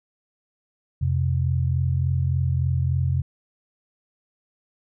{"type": "tone pair together", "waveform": "sine", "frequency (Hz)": [87.36, 130.81], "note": ["F2", "C3"], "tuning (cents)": [1, 0], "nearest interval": "perfect fifth", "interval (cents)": 699, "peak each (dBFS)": -22, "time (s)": [1.01, 3.22], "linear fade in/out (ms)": 10, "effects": []}